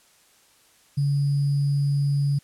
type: tone with sample-and-hold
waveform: sine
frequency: 141.8 Hz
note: C#3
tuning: 40 cents sharp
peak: -19 dBFS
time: 0.97-2.39 s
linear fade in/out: 10 ms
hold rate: 4900 Hz
effects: white hiss -58 dBFS RMS until 2.43 s + low-pass 11000 Hz 12 dB/octave